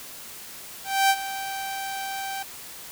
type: tone with ADSR envelope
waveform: sawtooth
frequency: 780 Hz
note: G5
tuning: 9 cents flat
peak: -12 dBFS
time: 0.84-2.43 s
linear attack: 260 ms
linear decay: 51 ms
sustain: -14 dB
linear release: 7 ms
effects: white hiss -41 dBFS RMS until 2.91 s